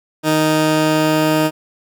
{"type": "tone pair together", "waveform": "15% pulse", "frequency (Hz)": [155.56, 311.1], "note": ["D#3", "D#4"], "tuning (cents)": [0, 0], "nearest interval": "octave", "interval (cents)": 1200, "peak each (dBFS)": -11, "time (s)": [0.23, 1.51], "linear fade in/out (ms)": 50, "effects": []}